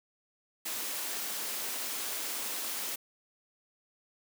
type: high-pass noise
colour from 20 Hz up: white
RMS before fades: -36 dBFS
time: 0.65-2.96 s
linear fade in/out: 10 ms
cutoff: 210 Hz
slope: 24 dB/octave
effects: none